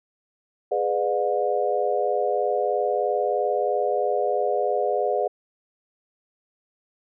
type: chord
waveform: sine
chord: G# diminished seventh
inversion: none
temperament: just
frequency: 415.3 / 498.4 / 598 / 717.6 Hz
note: G#4 / B4 / D5 / F5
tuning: 0 / +16 / +31 / +47 cents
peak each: -26 dBFS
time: 0.71-5.28 s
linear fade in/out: 10 ms
effects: none